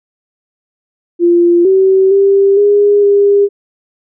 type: tone with pitch steps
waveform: sine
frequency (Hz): 345.8 / 382.1 / 394.7 / 409.2 / 403.5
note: F4 / G4 / G4 / G#4 / G#4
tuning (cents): -17 / -44 / +12 / -26 / -50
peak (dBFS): -5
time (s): 1.19-3.49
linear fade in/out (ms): 50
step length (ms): 460
effects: none